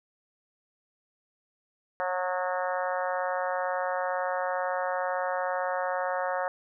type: harmonic tone with a mistuned harmonic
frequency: 182.2 Hz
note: F#3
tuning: 26 cents flat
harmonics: 3 / 4 / 5 / 6 / 7 / 8 / 9 / 10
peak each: -31 / -33 / -35 / -37 / -38 / -39 / -40 / -41 dBFS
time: 2-6.48 s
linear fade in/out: 0 ms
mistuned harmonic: 6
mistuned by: +21 cents
effects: none